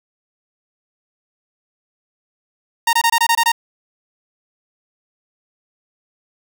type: tone bursts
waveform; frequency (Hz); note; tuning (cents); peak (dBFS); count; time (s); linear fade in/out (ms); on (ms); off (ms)
sawtooth; 926; A#5; -12; -8; 8; 2.87-3.519; 5; 61; 23
effects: 7-bit